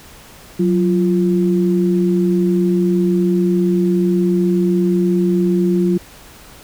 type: tone pair together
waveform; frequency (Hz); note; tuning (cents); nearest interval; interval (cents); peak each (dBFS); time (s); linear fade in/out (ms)
sine; 183.87 / 347.1; F#3 / F4; -11 / -11; major seventh; 1100; -14 / -16; 0.59-5.98; 10
effects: pink hiss -41 dBFS RMS until 6.63 s